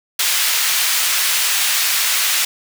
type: high-pass noise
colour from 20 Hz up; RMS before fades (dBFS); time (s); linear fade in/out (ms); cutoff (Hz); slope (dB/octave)
pink; -17; 0.19-2.45; 5; 2000; 12
effects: none